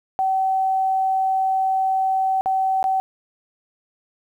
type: tone with dropouts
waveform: sine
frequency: 764 Hz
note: G5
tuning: 45 cents flat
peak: -17 dBFS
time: 0.19-3 s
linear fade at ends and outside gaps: 0 ms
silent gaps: 2.41-2.459 / 2.828-2.841 s
effects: 9-bit